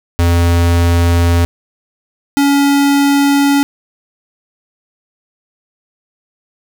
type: tone pair in turn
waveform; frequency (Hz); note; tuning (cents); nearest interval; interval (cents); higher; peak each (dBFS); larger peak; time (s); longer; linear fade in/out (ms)
square; 85.7 / 281.7; F2 / C#4; -32 / +28; octave + major sixth; 2060; second; -9; neither; 0.19-1.45 / 2.37-3.63; neither; 0
effects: none